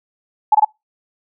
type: tone bursts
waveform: sine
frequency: 854 Hz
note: G#5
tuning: 48 cents sharp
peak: -7 dBFS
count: 3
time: 0.52-0.648 s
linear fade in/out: 5 ms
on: 28 ms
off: 22 ms
effects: noise-tail reverb RT60 0.2 s tail -26 dB re dry